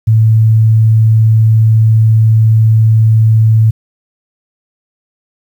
sine tone, 110.7 Hz, A2, 11 cents sharp, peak -4 dBFS, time 0.07-3.71 s, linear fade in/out 10 ms, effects 7-bit

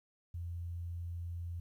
sine tone, 85.9 Hz, F2, 28 cents flat, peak -38 dBFS, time 0.34-1.6 s, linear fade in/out 5 ms, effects 12-bit

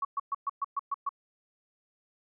sine tone bursts, 1116 Hz, C#6, 11 cents sharp, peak -27 dBFS, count 8, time 0.02-1.092 s, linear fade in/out 5 ms, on 29 ms, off 120 ms, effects none

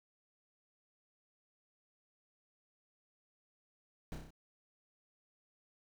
brown noise with echo, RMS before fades -42 dBFS, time 4.12-4.15 s, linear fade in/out 0 ms, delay 31 ms, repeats 5, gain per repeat -3 dB, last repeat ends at 4.305 s, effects none

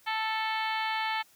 harmonic tone, 440 Hz, A4, in tune, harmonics 2 / 3 / 4 / 5 / 6 / 7 / 8 / 9 / 10, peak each -31 / -38 / -36 / -36 / -42 / -40 / -44 / -46 / -46 dBFS, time 0.06-1.23 s, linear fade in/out 20 ms, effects white hiss -61 dBFS RMS until 1.35 s

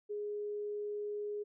sine tone, 415.3 Hz, G#4, in tune, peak -36 dBFS, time 0.09-1.44 s, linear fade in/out 20 ms, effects none

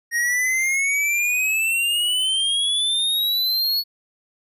square exponential sweep, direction up, 1863 to 4412 Hz, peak -19 dBFS, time 0.11-3.84 s, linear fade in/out 50 ms, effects resampled to 32000 Hz

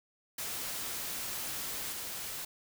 white noise with level steps, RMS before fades -38 / -40 dBFS, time 0.38-2.45 s, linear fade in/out 5 ms, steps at 1.92 s, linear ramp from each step 5 ms, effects none

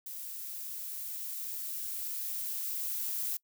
violet noise with level ramp, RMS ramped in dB -42 to -34 dBFS, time 0.06-3.37 s, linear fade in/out 5 ms, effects noise-tail reverb RT60 0.1 s tail -24 dB re dry

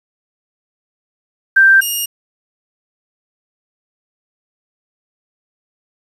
sine / 5% pulse tone pair in turn, 1571 / 2840 Hz, G6 / F7, +3 / +28 cents, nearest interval minor seventh, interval 1025 cents, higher second, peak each -5 / -7 dBFS, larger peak first, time 1.56-1.81 / 1.81-2.06 s, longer neither, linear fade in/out 10 ms, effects resampled to 32000 Hz + 7-bit

